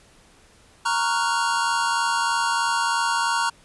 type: chord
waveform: square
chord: Gb major seventh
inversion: first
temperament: equal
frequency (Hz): 932.3 / 1108.7 / 1396.9 / 1480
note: Bb5 / Db6 / F6 / Gb6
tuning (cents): 0 / 0 / 0 / 0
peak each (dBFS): -24 / -28 / -28 / -29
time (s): 0.85-3.5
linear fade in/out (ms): 10
effects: pink hiss -54 dBFS RMS until 3.64 s + resampled to 24000 Hz